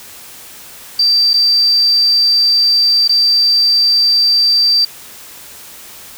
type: tone with dropouts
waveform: sine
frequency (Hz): 4675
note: D8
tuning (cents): -9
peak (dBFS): -8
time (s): 0.99-4.85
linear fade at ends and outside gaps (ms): 5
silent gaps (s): 1.334-1.339 / 3.078-3.092
effects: white hiss -35 dBFS RMS until 6.17 s